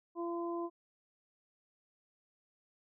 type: harmonic tone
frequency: 341.4 Hz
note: F4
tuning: 39 cents flat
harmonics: 1 / 2 / 3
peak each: -36 / -44 / -43 dBFS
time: 0.15-0.7 s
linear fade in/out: 50 ms
effects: none